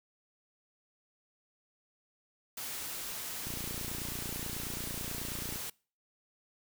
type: noise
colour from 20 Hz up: white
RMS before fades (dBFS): -40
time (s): 2.57-5.7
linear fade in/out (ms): 5
type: click train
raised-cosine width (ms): 3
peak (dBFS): -29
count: 62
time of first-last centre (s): 3.47-5.559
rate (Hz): 29.2
effects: noise-tail reverb RT60 0.4 s tail -25 dB re dry